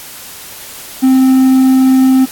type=tone; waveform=triangle; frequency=261.6 Hz; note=C4; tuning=in tune; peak=-3 dBFS; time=1.02-2.26 s; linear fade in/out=20 ms; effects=white hiss -30 dBFS RMS until 2.31 s + AAC 64 kbps